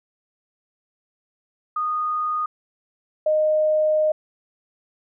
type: tone pair in turn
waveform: sine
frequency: 1234 / 617 Hz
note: D#6 / D#5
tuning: -15 / -15 cents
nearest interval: octave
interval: 1200 cents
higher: first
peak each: -21 / -16 dBFS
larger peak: second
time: 1.76-2.46 / 3.26-4.12 s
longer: second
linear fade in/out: 5 ms
effects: none